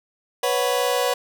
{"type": "chord", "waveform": "sawtooth", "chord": "B suspended second", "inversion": "none", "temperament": "just", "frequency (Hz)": [493.9, 555.6, 740.8], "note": ["B4", "C#5", "F#5"], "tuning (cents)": [0, 4, 2], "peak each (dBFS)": [-18, -20, -22], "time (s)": [0.43, 1.14], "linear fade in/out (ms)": 5, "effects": []}